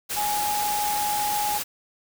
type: tone in noise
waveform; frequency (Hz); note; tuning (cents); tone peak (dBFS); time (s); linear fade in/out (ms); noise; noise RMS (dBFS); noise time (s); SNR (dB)
sine; 832; G#5; +3; -24; 0.16-1.59; 20; white; -29; 0.09-1.64; +2
effects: none